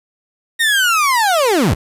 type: linear sweep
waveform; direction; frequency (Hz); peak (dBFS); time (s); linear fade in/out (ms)
30% pulse; down; 1876 to 45; -9; 0.59-1.75; 20
effects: resampled to 32000 Hz + 7-bit